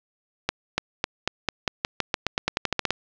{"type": "accelerating click train", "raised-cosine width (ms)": 0.2, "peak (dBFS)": -4, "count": 18, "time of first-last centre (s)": [0.49, 2.906], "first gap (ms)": 290, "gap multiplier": 0.9, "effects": ["low-pass 5000 Hz 12 dB/octave", "7-bit"]}